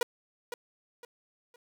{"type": "tone with echo", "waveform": "sawtooth", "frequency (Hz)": 480.8, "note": "B4", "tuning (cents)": -46, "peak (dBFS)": -21, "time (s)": [0.01, 0.03], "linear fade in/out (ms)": 2, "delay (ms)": 510, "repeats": 3, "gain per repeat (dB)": -10, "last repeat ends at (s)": 1.56, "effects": []}